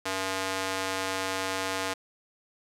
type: tone with high-pass filter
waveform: square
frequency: 95.1 Hz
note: F#2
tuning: 48 cents sharp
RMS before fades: -31 dBFS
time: 0.05-1.94 s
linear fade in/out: 10 ms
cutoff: 570 Hz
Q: 0.55
effects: low-pass 10000 Hz 12 dB/octave + 9-bit